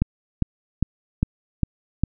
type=click train; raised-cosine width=5 ms; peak=-6 dBFS; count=6; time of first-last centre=0.02-2.036 s; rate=2.48 Hz; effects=none